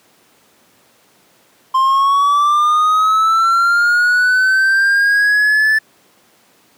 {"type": "linear sweep", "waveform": "triangle", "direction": "up", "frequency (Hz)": [1047, 1755], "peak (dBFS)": -8, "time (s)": [1.74, 5.79], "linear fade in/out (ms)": 10, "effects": ["pink hiss -52 dBFS RMS until 6.77 s", "high-pass 200 Hz 12 dB/octave"]}